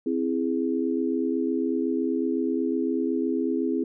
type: chord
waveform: sine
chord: C augmented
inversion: none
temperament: equal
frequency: 261.6 / 329.6 / 415.3 Hz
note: C4 / E4 / G#4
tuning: 0 / 0 / 0 cents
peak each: -26 / -27 / -29 dBFS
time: 0.06-3.84 s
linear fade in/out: 5 ms
effects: none